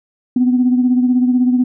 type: beating tone pair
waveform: sine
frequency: 248.6 / 264.6 Hz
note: B3 / C4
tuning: +12 / +20 cents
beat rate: 16 Hz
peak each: -10 / -19 dBFS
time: 0.36-1.64 s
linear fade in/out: 5 ms
effects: tanh soft clip ceiling -4 dBFS